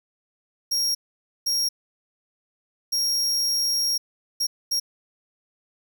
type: tone bursts at uneven times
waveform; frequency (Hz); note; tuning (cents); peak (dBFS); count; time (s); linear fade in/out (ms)
40% pulse; 5588; F8; 0; -20; 5; 0.71-0.95 / 1.46-1.69 / 2.92-3.98 / 4.4-4.47 / 4.71-4.8; 10
effects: none